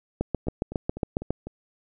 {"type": "two click trains", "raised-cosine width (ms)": 2, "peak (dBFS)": [-11, -22], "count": [9, 5], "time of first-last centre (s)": [[0.21, 1.306], [0.47, 1.47]], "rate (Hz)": [7.3, 4], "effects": []}